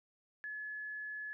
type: tone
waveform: sine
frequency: 1708 Hz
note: G#6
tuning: 48 cents sharp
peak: -40 dBFS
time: 0.44-1.33 s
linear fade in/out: 0 ms
effects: none